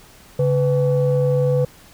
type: tone pair together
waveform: sine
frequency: 140 / 498.9 Hz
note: C#3 / B4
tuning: +18 / +17 cents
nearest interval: octave + minor seventh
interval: 2199 cents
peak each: -16 dBFS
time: 0.39-1.65 s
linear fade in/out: 5 ms
effects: tanh soft clip ceiling -10 dBFS + pink hiss -47 dBFS RMS until 1.93 s